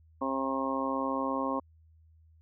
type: harmonic tone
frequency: 134.3 Hz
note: C3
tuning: 46 cents sharp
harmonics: 2 / 3 / 4 / 5 / 6 / 7 / 8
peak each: -33 / -42 / -35 / -42 / -41 / -37 / -34 dBFS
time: 0.21-1.6 s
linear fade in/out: 10 ms
effects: added 80 Hz sine -57 dBFS peak until 2.41 s